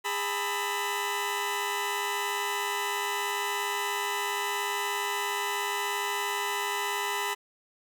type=tone cluster; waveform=20% pulse; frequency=408.1 / 897 / 997 / 1297 Hz; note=G#4 / A5 / B5 / E6; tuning=-30 / +33 / +16 / -28 cents; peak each=-30 / -31 / -26 / -34 dBFS; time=0.04-7.35 s; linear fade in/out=20 ms; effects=none